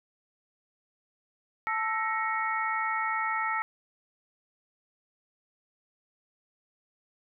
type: harmonic tone with a mistuned harmonic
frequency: 441.2 Hz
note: A4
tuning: 5 cents sharp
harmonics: 2 / 3 / 4 / 5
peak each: -32 / -31 / -33 / -35 dBFS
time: 1.67-3.62 s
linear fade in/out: 0 ms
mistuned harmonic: 4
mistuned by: +110 cents
effects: none